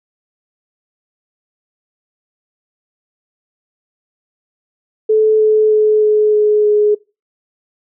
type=tone with pitch steps; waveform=sine; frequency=434 / 431 / 428 / 425.1 / 422.1 / 419.2 Hz; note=A4 / A4 / A4 / G#4 / G#4 / G#4; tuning=-24 / -36 / -48 / +40 / +28 / +16 cents; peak=-8 dBFS; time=5.09-6.95 s; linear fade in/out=10 ms; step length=310 ms; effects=noise-tail reverb RT60 0.3 s tail -24 dB re dry